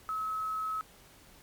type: tone with quantisation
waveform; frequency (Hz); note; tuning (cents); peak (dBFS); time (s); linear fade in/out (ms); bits
sine; 1287; E6; -42; -31; 0.09-0.81; 0; 9
effects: pink hiss -57 dBFS RMS until 1.42 s + MP3 96 kbps